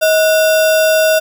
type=tone with sample-and-hold; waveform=sine; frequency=633 Hz; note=D#5; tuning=30 cents sharp; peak=-8 dBFS; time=0.01-1.2 s; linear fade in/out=20 ms; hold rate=2100 Hz; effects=none